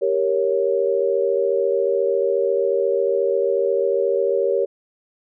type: chord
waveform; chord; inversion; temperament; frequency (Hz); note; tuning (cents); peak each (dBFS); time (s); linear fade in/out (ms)
sine; G diminished; none; equal; 392 / 466.2 / 554.4; G4 / Bb4 / Db5; 0 / 0 / 0; -21; 0.01-4.66; 20
effects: none